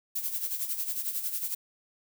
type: noise with tremolo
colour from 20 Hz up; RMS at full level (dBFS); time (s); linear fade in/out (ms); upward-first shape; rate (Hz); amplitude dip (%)
violet; -30; 0.15-1.55; 10; sine; 11; 65
effects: none